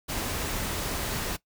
pink noise with amplitude modulation, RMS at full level -30 dBFS, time 0.08-1.37 s, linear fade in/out 20 ms, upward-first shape sine, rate 269 Hz, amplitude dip 25%, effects noise-tail reverb RT60 0.1 s tail -18 dB re dry

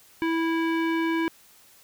square tone with low-pass filter, 328.2 Hz, E4, 8 cents flat, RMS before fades -25 dBFS, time 0.22-1.28 s, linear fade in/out 0 ms, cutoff 2300 Hz, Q 1.8, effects white hiss -55 dBFS RMS until 1.83 s

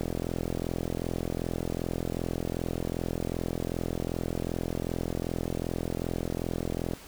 click train, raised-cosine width 2 ms, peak -17 dBFS, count 296, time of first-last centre 0.01-6.935 s, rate 42.6 Hz, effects pink hiss -48 dBFS RMS until 7.07 s

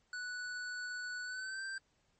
square tone with pitch glide, 1480 to 1568 Hz, F#6 to G6, 0 to 0 cents, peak -40 dBFS, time 0.13-1.78 s, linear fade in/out 2 ms, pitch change +100 cents, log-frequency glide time 1.24-1.63 s, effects pink hiss -75 dBFS RMS until 2.19 s + MP3 32 kbps

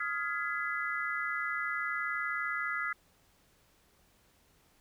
sine chord, F half-diminished seventh, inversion third, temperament just, 1257.2 / 1396.9 / 1676.3 / 2012 Hz, Eb6 / F6 / Ab6 / Cb7, +18 / 0 / +16 / +32 cents, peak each -38 / -37 / -38 / -36 dBFS, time 0-2.93 s, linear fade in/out 5 ms, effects pink hiss -67 dBFS RMS until 4.8 s

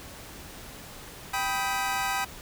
25% pulse chord, G augmented, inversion none, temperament equal with one note detuned, 784 / 987.8 / 1262.6 Hz, G5 / B5 / D#6, 0 / 0 / +25 cents, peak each -26 / -28 / -29 dBFS, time 1.33-2.25 s, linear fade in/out 10 ms, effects pink hiss -44 dBFS RMS until 2.41 s

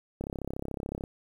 click train, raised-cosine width 2 ms, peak -21 dBFS, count 29, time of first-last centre 0.21-1.038 s, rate 33.8 Hz, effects 9-bit

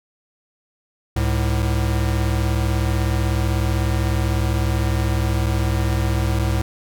square tone pair together, 67.85 / 107.7 Hz, C#2 / A2, -36 / -37 cents, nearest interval minor sixth, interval 799 cents, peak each -21 dBFS, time 1.16-6.62 s, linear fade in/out 5 ms, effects none

